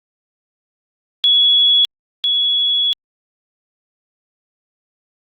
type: tone pair in turn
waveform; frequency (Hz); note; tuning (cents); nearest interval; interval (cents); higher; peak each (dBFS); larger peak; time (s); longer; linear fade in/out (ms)
sine; 3372 / 3372; G#7 / G#7; +26 / +26; unison; 0; neither; -9 / -13; first; 1.24-1.85 / 2.24-2.93; second; 0
effects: Opus 48 kbps